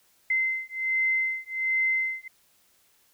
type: beating tone pair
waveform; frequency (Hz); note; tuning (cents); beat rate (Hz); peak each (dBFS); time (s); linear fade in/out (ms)
sine; 2068 / 2069.3; C7 / C7; -21 / -20; 1.3; -27; 0.3-2.28; 5
effects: white hiss -64 dBFS RMS until 3.13 s